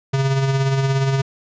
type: tone with tremolo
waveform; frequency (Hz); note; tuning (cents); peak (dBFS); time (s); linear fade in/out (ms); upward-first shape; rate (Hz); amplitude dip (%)
square; 135.5; C#3; -39; -15; 0.13-1.22; 10; sine; 17; 40
effects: resampled to 16000 Hz